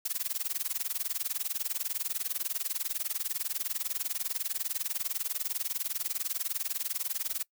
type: noise with tremolo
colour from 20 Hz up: blue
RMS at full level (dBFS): -30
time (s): 0.05-7.43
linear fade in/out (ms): 5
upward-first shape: sine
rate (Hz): 20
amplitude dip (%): 95
effects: noise-tail reverb RT60 0.1 s tail -23 dB re dry